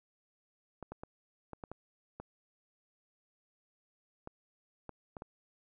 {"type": "clicks", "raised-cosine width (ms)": 1, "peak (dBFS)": -29, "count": 11, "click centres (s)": [0.827, 0.92, 1.035, 1.533, 1.638, 1.716, 2.2, 4.274, 4.893, 5.168, 5.221], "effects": []}